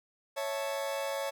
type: chord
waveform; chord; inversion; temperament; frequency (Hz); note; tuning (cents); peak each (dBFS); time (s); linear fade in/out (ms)
40% pulse; A major; first; equal; 554.4 / 659.3 / 880; C#5 / E5 / A5; 0 / 0 / 0; -33 / -39 / -39; 0.36-1.31; 20
effects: none